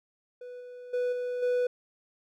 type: tone with level steps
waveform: triangle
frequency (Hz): 493.9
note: B4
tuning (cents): 0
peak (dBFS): -38 / -40 / -24 / -28 / -22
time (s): 0.41-1.67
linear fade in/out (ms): 5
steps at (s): 0.6 / 0.93 / 1.12 / 1.42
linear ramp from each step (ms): 10
effects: none